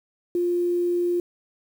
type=tone with quantisation; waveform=sine; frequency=350.5 Hz; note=F4; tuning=6 cents sharp; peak=-20 dBFS; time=0.35-1.2 s; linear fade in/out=2 ms; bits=8; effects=none